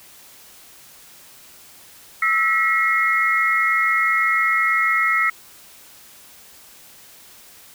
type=tone cluster; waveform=sine; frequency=1313 / 1929 / 2155 Hz; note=E6 / B6 / C#7; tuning=-7 / -41 / -49 cents; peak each=-20 dBFS; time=2.22-5.3 s; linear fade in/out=5 ms; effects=white hiss -46 dBFS RMS until 7.74 s